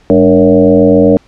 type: tone with frequency modulation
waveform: sine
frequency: 379.3 Hz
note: F#4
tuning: 43 cents sharp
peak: -3 dBFS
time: 0.1-1.17 s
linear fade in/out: 0 ms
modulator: 87.7 Hz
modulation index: 2.4
effects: pink hiss -47 dBFS RMS until 1.27 s + low-pass 5000 Hz 12 dB/octave